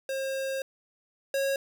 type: tone pair in turn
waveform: square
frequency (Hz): 536 / 547.3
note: C5 / C#5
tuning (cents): +42 / -22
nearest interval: unison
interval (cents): 36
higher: second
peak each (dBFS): -30 / -26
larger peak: second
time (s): 0.09-0.62 / 1.34-1.56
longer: first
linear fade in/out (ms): 2
effects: none